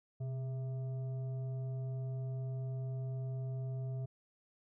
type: tone with frequency modulation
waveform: sine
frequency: 127.9 Hz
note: C3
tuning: 39 cents flat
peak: -36 dBFS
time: 0.2-4.06 s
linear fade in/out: 10 ms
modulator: 534 Hz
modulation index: 0.29
effects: none